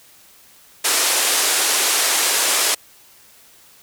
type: band-pass noise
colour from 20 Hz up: white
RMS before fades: -18 dBFS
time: 0.84-2.75 s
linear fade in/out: 10 ms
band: 340 to 11000 Hz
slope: 24 dB/octave
effects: white hiss -49 dBFS RMS until 3.82 s

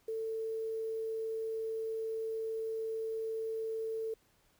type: tone with quantisation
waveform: sine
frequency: 445.6 Hz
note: A4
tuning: 22 cents sharp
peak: -34 dBFS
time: 0.08-4.14 s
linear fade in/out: 5 ms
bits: 10
effects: pink hiss -70 dBFS RMS until 4.59 s

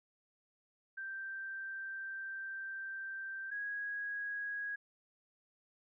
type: tone pair in turn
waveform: sine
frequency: 1568 / 1653.1 Hz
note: G6 / G#6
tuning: 0 / -8 cents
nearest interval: minor second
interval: 92 cents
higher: second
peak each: -40 / -37 dBFS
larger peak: second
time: 0.97-3.51 / 3.51-4.76 s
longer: first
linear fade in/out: 10 ms
effects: none

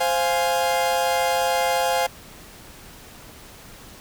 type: chord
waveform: 40% pulse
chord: F minor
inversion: second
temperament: equal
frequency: 523.3 / 698.5 / 830.6 Hz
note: C5 / F5 / Ab5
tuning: 0 / 0 / 0 cents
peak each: -23 dBFS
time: 0-2.07 s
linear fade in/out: 10 ms
effects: pink hiss -44 dBFS RMS until 4 s

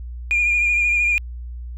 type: tone with vibrato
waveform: sine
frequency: 2419 Hz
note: D#7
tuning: 49 cents flat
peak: -14 dBFS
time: 0.31-1.18 s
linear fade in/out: 0 ms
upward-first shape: sine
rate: 13 Hz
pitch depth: 29 cents each way
effects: tanh soft clip ceiling -12 dBFS + added 60 Hz sine -29 dBFS peak until 1.77 s

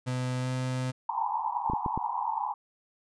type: tone with pitch glide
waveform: 35% pulse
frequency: 126.7 to 128.25 Hz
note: B2 to C3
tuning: +45 to -34 cents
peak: -27 dBFS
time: 0.06-0.92 s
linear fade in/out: 20 ms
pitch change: +21 cents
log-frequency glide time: 0.39-0.49 s
type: band-pass noise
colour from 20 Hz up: white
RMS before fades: -31 dBFS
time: 1.09-2.54 s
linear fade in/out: 5 ms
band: 820 to 1000 Hz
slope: 96 dB/octave
type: clicks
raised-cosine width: 3 ms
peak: -19 dBFS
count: 4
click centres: 1.699 / 1.735 / 1.862 / 1.976 s
effects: resampled to 22050 Hz

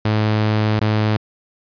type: tone with dropouts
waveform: sawtooth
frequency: 107.5 Hz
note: A2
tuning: 40 cents flat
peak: -11 dBFS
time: 0.05-1.17 s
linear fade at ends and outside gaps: 5 ms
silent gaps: 0.794-0.812 s
effects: resampled to 11025 Hz

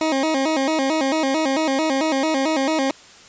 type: tone with vibrato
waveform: 20% pulse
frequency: 291.7 Hz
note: D4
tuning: 12 cents flat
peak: -13 dBFS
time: 0.01-2.91 s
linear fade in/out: 2 ms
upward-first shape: square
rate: 4.5 Hz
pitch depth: 140 cents each way
effects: white hiss -45 dBFS RMS until 3.28 s + resampled to 16000 Hz

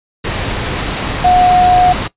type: tone in noise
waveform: sine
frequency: 725 Hz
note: F#5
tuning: 35 cents flat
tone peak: -6 dBFS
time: 1.24-1.93 s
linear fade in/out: 10 ms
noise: pink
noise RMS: -18 dBFS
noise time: 0.24-2.08 s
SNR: +9 dB
effects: noise-tail reverb RT60 0.1 s tail -18 dB re dry + resampled to 8000 Hz

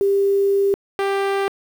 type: tone pair in turn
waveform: sine / sawtooth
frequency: 396.7 / 394.2 Hz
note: G4 / G4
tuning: +21 / +10 cents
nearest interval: unison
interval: 11 cents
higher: first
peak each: -14 dBFS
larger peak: neither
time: 0.01-0.74 / 0.99-1.48 s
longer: first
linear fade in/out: 0 ms
effects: low-pass 3000 Hz 12 dB/octave + 7-bit

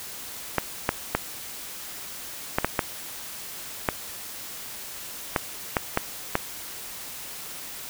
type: clicks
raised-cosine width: 0.5 ms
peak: -5 dBFS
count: 11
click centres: 0.583 / 0.891 / 1.15 / 2.585 / 2.646 / 2.792 / 3.888 / 5.362 / 5.768 / 5.974 / 6.354 s
effects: white hiss -38 dBFS RMS until 7.89 s

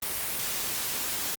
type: noise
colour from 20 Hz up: white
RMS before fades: -31 dBFS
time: 0.02-1.35 s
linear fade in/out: 5 ms
effects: Opus 32 kbps

